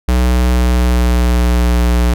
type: tone with pitch glide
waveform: square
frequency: 62 to 59.92 Hz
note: B1 to A#1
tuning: +7 to +48 cents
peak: -10 dBFS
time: 0.08-2.14 s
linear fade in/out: 5 ms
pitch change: -59 cents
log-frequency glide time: 0.19-1.78 s
effects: none